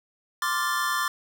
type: chord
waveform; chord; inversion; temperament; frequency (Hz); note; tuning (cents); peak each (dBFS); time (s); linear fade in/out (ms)
square; D minor seventh; third; equal; 1046.5 / 1174.7 / 1396.9 / 1760; C6 / D6 / F6 / A6; 0 / 0 / 0 / 0; -31 / -29 / -33 / -30; 0.42-1.08; 2
effects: none